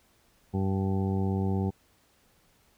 harmonic tone, 96.4 Hz, G2, 28 cents flat, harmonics 1 / 2 / 3 / 4 / 5 / 7 / 8 / 9, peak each -28 / -29 / -38 / -35 / -42 / -50 / -41 / -45 dBFS, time 0.53-1.71 s, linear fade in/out 20 ms, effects pink hiss -65 dBFS RMS until 2.77 s

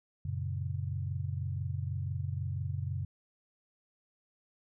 sine chord, F# major, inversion none, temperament equal, 92.5 / 116.54 / 138.59 Hz, F#2 / A#2 / C#3, 0 / 0 / 0 cents, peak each -35 / -39 / -37 dBFS, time 0.25-3.05 s, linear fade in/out 5 ms, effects none

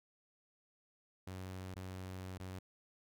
sawtooth tone with dropouts, 93.2 Hz, F#2, 13 cents sharp, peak -40 dBFS, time 1.27-2.59 s, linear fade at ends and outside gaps 5 ms, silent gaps 1.743-1.759 / 2.38-2.399 s, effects none

